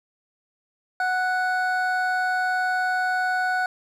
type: tone pair together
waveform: triangle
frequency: 738.5 / 1480 Hz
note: F#5 / F#6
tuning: -3 / 0 cents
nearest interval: octave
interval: 1203 cents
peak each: -22 dBFS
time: 1-3.66 s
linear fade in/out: 2 ms
effects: none